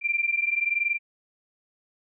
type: tone pair together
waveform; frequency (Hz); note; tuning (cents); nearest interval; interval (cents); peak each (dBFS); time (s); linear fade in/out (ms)
sine; 2362 / 2383; D7 / D7; +9 / +25; unison; 16; -25 / -26; 0.01-0.99; 50
effects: none